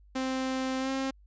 sawtooth tone with pitch glide, 261.6 to 267.3 Hz, C4 to C4, 0 to +37 cents, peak -25 dBFS, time 0.15-1.11 s, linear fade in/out 10 ms, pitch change +37 cents, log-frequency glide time 0.79-0.9 s, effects added 50 Hz sine -54 dBFS peak until 1.26 s + resampled to 16000 Hz

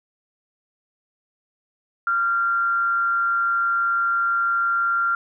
sine tone with frequency modulation, 1383 Hz, F6, 17 cents flat, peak -18 dBFS, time 2.07-5.15 s, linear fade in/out 2 ms, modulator 185 Hz, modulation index 0.28, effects none

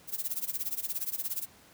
violet noise with tremolo, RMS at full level -31 dBFS, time 0.07-1.47 s, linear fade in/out 50 ms, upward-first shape sine, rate 17 Hz, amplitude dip 90%, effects pink hiss -57 dBFS RMS until 1.73 s + high-pass 80 Hz 12 dB/octave

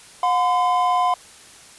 triangle tone pair together, 722 / 1021.1 Hz, F#5 / C6, -43 / -43 cents, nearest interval tritone, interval 600 cents, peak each -17 dBFS, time 0.23-1.14 s, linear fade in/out 2 ms, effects white hiss -45 dBFS RMS until 1.78 s + resampled to 24000 Hz

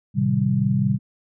sine chord, A half-diminished seventh, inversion none, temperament equal with one note detuned, 110 / 130.81 / 155.56 / 195.32 Hz, A2 / C3 / Eb3 / G3, 0 / 0 / 0 / -6 cents, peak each -26 / -21 / -26 / -21 dBFS, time 0.14-0.99 s, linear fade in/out 50 ms, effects none

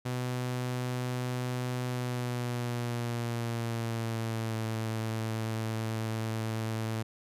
sawtooth tone with pitch glide, 125 to 111.36 Hz, B2 to A2, +21 to +21 cents, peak -27 dBFS, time 0.05-7.03 s, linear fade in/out 10 ms, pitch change -200 cents, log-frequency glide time 1.86-4.6 s, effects resampled to 32000 Hz

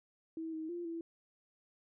sine tone with pitch steps, 324 / 317 / 347 / 332.4 Hz, E4 / D#4 / F4 / E4, -30 / +32 / -11 / +15 cents, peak -38 dBFS, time 0.37-1.01 s, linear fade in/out 2 ms, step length 160 ms, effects none

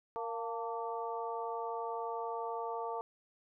harmonic tone with a mistuned harmonic, 231.5 Hz, A#3, 12 cents flat, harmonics 2 / 3 / 4 / 5, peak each -40 / -42 / -40 / -44 dBFS, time 0.16-3.01 s, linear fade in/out 0 ms, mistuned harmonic 4, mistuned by -53 cents, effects none

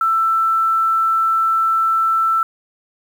sine tone with quantisation, 1330 Hz, E6, 15 cents sharp, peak -13 dBFS, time 0.01-2.43 s, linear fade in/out 2 ms, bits 7, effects none

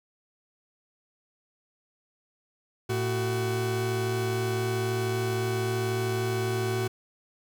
40% pulse tone pair together, 112.03 / 375.1 Hz, A2 / F#4, +32 / +24 cents, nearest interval octave + major sixth, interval 2092 cents, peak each -28 dBFS, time 2.89-6.88 s, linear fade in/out 10 ms, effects none

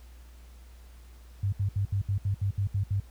sine tone bursts, 99.1 Hz, G2, 19 cents sharp, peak -24 dBFS, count 10, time 1.43-3.001 s, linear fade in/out 5 ms, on 95 ms, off 69 ms, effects added 60 Hz sine -47 dBFS peak until 3.1 s + pink hiss -60 dBFS RMS until 3.1 s

